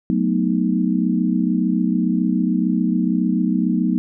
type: chord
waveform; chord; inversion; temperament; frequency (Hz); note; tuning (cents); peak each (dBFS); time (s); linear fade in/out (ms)
sine; B dominant seventh; second; equal; 185 / 220 / 246.9 / 311.1; F#3 / A3 / B3 / D#4; 0 / 0 / 0 / 0; -20 / -22 / -21 / -23; 0.1-3.98; 0
effects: none